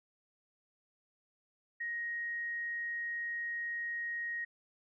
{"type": "tone", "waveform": "sine", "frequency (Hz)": 1878, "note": "A#6", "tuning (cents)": 12, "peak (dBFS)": -35, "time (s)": [1.8, 4.45], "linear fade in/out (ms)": 10, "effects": []}